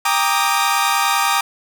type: chord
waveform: sawtooth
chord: Eb major seventh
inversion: first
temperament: equal with one note detuned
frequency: 794.9 / 932.3 / 1174.7 / 1244.5 Hz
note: G5 / Bb5 / D6 / Eb6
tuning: +24 / 0 / 0 / 0 cents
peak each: -17 dBFS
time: 0.05-1.41 s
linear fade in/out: 5 ms
effects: none